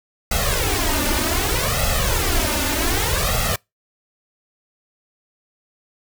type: noise with flanger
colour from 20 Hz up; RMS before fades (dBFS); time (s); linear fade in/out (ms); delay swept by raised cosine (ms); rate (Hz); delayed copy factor
pink; -20; 0.31-3.56; 5; 1.5 to 3.4; 0.65; +1
effects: noise-tail reverb RT60 0.2 s tail -26 dB re dry